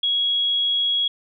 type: tone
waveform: sine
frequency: 3322 Hz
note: G#7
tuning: in tune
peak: -18 dBFS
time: 0.03-1.08 s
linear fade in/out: 5 ms
effects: none